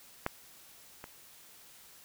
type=clicks; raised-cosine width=0.5 ms; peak=-15 / -28 dBFS; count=2; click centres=0.264 / 1.041 s; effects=white hiss -56 dBFS RMS until 2.04 s